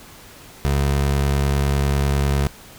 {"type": "tone", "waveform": "25% pulse", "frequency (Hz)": 70, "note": "C#2", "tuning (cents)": 18, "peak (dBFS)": -13, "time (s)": [0.65, 2.47], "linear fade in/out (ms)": 0, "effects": ["pink hiss -43 dBFS RMS until 2.78 s"]}